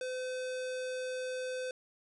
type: tone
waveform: square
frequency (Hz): 510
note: C5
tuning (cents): -44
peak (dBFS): -36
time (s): 0.01-1.71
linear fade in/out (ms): 2
effects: resampled to 22050 Hz + 12-bit